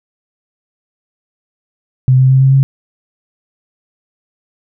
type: tone with pitch steps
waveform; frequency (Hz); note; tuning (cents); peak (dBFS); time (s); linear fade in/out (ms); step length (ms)
sine; 129.2 / 130.78 / 132.37 / 133.99 / 135.62; C3 / C3 / C3 / C3 / C#3; -21 / 0 / +20 / +42 / -38; -5; 2.08-2.63; 0; 110
effects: none